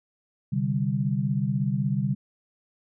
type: chord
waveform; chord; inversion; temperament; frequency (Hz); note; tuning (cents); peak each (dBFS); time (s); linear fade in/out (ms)
sine; C suspended second; none; just; 130.81 / 147.16 / 196.22; C3 / D3 / G3; 0 / +4 / +2; -27; 0.52-2.15; 10
effects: none